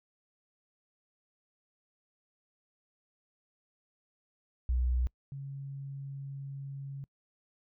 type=tone pair in turn; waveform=sine; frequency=62 / 138.06 Hz; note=B1 / C#3; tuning=+7 / -7 cents; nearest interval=octave + major second; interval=1386 cents; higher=second; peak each=-26 / -38 dBFS; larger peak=first; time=4.69-5.07 / 5.32-7.04 s; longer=second; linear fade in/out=0 ms; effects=noise-tail reverb RT60 0.1 s tail -26 dB re dry